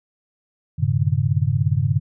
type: tone cluster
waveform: sine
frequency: 95.3 / 112.2 / 132.4 / 149.2 Hz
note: G2 / A2 / C3 / D3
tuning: -48 / +34 / +21 / +28 cents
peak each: -22 dBFS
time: 0.78-2 s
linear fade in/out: 20 ms
effects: none